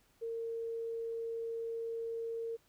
sine tone, 458 Hz, A#4, 31 cents flat, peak -36 dBFS, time 0.21-2.57 s, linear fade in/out 20 ms, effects pink hiss -70 dBFS RMS until 2.68 s

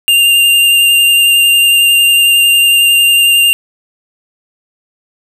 square tone with vibrato, 2794 Hz, F7, in tune, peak -6 dBFS, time 0.08-3.53 s, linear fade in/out 0 ms, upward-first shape triangle, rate 11 Hz, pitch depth 15 cents each way, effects none

